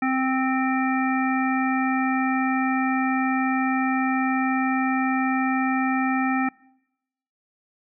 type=harmonic tone; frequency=261.9 Hz; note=C4; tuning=2 cents sharp; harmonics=1 / 3 / 5 / 7 / 9; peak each=-22 / -27 / -29 / -30 / -32 dBFS; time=0.02-6.49 s; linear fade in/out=5 ms; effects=noise-tail reverb RT60 0.9 s tail -25 dB re dry